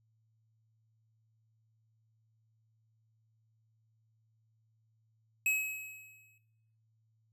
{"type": "tone with exponential decay", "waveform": "square", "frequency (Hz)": 2560, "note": "D#7", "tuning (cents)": 49, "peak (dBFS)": -27, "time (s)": [5.46, 6.38], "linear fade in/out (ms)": 2, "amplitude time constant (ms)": 200, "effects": ["noise-tail reverb RT60 0.9 s tail -17 dB re dry", "added 111 Hz sine -70 dBFS peak until 7.32 s"]}